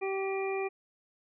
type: harmonic tone with a mistuned harmonic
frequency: 387.3 Hz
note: G4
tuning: 21 cents flat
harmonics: 1 / 2 / 3 / 5 / 6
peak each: -31 / -38 / -44 / -47 / -39 dBFS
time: 0.01-0.69 s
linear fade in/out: 20 ms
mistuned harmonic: 6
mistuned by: +53 cents
effects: none